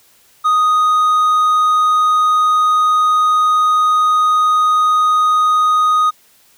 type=tone; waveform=triangle; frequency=1244.5 Hz; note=D#6; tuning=in tune; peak=-8 dBFS; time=0.44-6.11 s; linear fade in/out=20 ms; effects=white hiss -51 dBFS RMS until 6.57 s